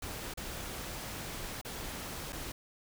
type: noise with dropouts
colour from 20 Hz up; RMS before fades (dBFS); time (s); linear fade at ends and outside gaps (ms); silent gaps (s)
pink; -41; 0.02-2.52; 5; 0.339-0.373 / 1.614-1.648 / 2.324-2.328
effects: none